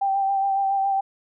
sine tone with vibrato, 784 Hz, G5, in tune, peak -19 dBFS, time 0.01-1.01 s, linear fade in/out 10 ms, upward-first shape sine, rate 7.2 Hz, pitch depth 23 cents each way, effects none

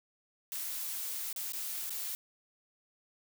blue noise with dropouts, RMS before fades -38 dBFS, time 0.52-2.15 s, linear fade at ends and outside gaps 0 ms, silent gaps 1.328-1.362 / 1.521-1.534 / 1.895-1.905 s, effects none

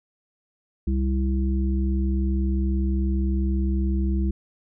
harmonic tone, 65.9 Hz, C2, 13 cents sharp, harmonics 1 / 3 / 5, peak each -21 / -27 / -31 dBFS, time 0.87-4.31 s, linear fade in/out 5 ms, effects none

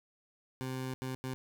20% pulse tone bursts at uneven times, 130 Hz, C3, 11 cents flat, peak -31 dBFS, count 3, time 0.61-0.94 / 1.02-1.15 / 1.24-1.34 s, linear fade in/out 0 ms, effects none

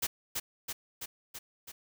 white noise with echo, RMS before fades -31 dBFS, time 0.02-0.07 s, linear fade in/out 10 ms, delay 330 ms, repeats 5, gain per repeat -3 dB, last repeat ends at 1.72 s, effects none

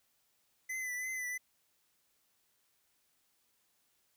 square tone with vibrato, 2013 Hz, B6, 33 cents sharp, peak -37 dBFS, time 0.69-1.38 s, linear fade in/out 10 ms, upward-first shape triangle, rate 3 Hz, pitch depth 46 cents each way, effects white hiss -75 dBFS RMS until 4.16 s

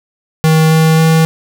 square tone with pitch steps, 158.7 / 159.7 / 161 Hz, D#3 / D#3 / E3, +35 / +45 / -41 cents, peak -7 dBFS, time 0.44-1.25 s, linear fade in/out 0 ms, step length 270 ms, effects none

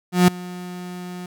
35% pulse tone with ADSR envelope, 179.4 Hz, F3, 47 cents sharp, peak -7 dBFS, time 0.12-1.26 s, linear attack 160 ms, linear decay 4 ms, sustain -22 dB, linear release 3 ms, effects none

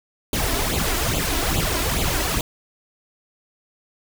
pink noise with flanger, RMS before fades -22 dBFS, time 0.33-2.41 s, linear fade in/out 2 ms, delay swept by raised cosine 0.27 to 3.07 ms, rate 2.4 Hz, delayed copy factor +0.75, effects none

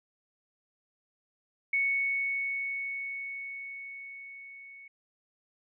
sine tone with level ramp, 2217 Hz, C#7, in tune, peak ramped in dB -24 to -47 dBFS, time 1.73-4.88 s, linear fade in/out 5 ms, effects none

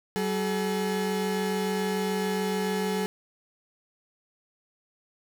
35% pulse tone pair together, 189.9 / 426.7 Hz, F#3 / G#4, +45 / +47 cents, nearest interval octave + major second, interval 1402 cents, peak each -27 dBFS, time 0.16-3.06 s, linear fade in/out 0 ms, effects none

